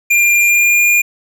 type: tone with pitch glide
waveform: square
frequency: 2396 to 2417 Hz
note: D7 to D7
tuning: +34 to +49 cents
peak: -9 dBFS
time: 0.1-1.02 s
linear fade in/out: 10 ms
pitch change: +15 cents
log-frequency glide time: 0.35-0.88 s
effects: none